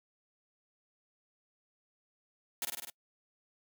white noise with echo, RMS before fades -35 dBFS, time 2.62-2.65 s, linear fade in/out 2 ms, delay 50 ms, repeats 5, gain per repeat -2 dB, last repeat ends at 2.9 s, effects noise-tail reverb RT60 0.1 s tail -25 dB re dry + high-pass 200 Hz 12 dB/octave

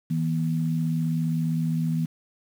sine tone pair together, 161.52 / 241.1 Hz, E3 / B3, -35 / -41 cents, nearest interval perfect fifth, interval 694 cents, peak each -23 / -29 dBFS, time 0.1-2.06 s, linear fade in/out 10 ms, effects 8-bit

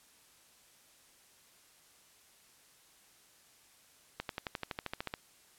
accelerating click train, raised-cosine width 0.3 ms, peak -20 dBFS, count 13, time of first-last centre 4.2-5.139 s, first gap 92 ms, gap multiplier 0.97, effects white hiss -63 dBFS RMS until 5.58 s + low-pass 12000 Hz 12 dB/octave

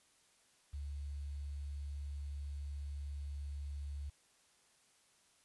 sine tone with quantisation, 71.5 Hz, D2, 46 cents flat, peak -40 dBFS, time 0.73-4.1 s, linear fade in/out 10 ms, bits 11, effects white hiss -70 dBFS RMS until 5.44 s + resampled to 24000 Hz

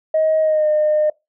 sine tone with pitch glide, 630 to 608.5 Hz, D#5 to D#5, +21 to -39 cents, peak -12 dBFS, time 0.14-1.1 s, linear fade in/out 5 ms, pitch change -60 cents, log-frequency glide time 0.41-0.68 s, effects noise-tail reverb RT60 0.2 s tail -23 dB re dry + tanh soft clip ceiling -9 dBFS

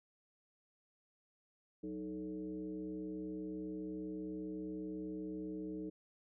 sine tone with frequency modulation, 311.1 Hz, D#4, in tune, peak -40 dBFS, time 1.83-5.9 s, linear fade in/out 10 ms, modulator 125 Hz, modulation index 0.95, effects none

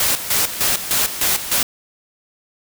white noise with tremolo, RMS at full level -17 dBFS, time 0-1.63 s, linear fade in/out 2 ms, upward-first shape square, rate 3.3 Hz, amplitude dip 70%, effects none

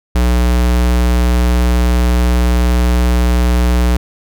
square tone, 60.7 Hz, B1, 29 cents flat, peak -10 dBFS, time 0.15-3.97 s, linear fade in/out 5 ms, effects none

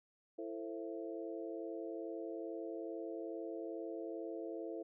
harmonic tone with a mistuned harmonic, 111.1 Hz, A2, 17 cents sharp, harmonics 3 / 4 / 5 / 6, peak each -44 / -46 / -48 / -50 dBFS, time 0.38-4.83 s, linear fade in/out 10 ms, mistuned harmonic 5, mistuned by -92 cents, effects none

